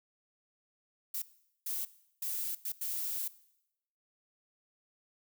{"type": "noise bursts at uneven times", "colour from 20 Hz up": "violet", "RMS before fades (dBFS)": -36, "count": 5, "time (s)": [[1.14, 1.22], [1.66, 1.85], [2.22, 2.55], [2.65, 2.72], [2.81, 3.28]], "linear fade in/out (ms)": 5, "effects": ["noise-tail reverb RT60 0.8 s tail -18 dB re dry"]}